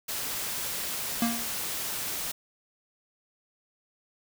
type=noise; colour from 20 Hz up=white; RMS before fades=-33 dBFS; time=0.08-2.32 s; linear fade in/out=10 ms
type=tone with exponential decay; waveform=square; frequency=233.1 Hz; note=A#3; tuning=in tune; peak=-22 dBFS; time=1.22-1.6 s; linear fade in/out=2 ms; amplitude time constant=81 ms
effects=none